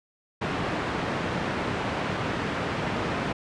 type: band-pass noise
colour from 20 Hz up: pink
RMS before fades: -29 dBFS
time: 0.41-3.33 s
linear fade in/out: 10 ms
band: 110 to 2300 Hz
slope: 12 dB/octave
effects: resampled to 22050 Hz